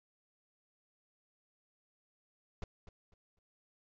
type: noise with echo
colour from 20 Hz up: brown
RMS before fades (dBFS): -39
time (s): 2.62-2.64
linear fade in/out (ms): 2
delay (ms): 250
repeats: 3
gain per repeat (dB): -12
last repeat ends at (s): 3.39
effects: resampled to 16000 Hz